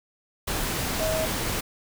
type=tone in noise; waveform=sine; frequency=636 Hz; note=D#5; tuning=38 cents sharp; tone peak=-25 dBFS; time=1-1.26 s; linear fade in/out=10 ms; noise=pink; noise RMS=-28 dBFS; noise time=0.47-1.61 s; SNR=0 dB; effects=none